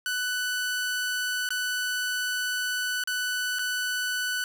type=tone with dropouts; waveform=sawtooth; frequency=1492 Hz; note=F#6; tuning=14 cents sharp; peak=-23 dBFS; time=0.06-4.44 s; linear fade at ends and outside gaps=1 ms; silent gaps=1.49-1.505 / 3.038-3.074 / 3.587-3.592 s; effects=none